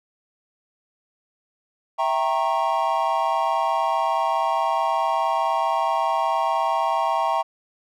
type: chord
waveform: triangle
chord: E diminished seventh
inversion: none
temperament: equal with one note detuned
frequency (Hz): 659.3 / 784 / 932.3 / 1091.6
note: E5 / G5 / Bb5 / Db6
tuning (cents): 0 / 0 / 0 / -27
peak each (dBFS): -24 / -23 / -22 / -24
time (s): 1.98-7.43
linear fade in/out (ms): 20
effects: none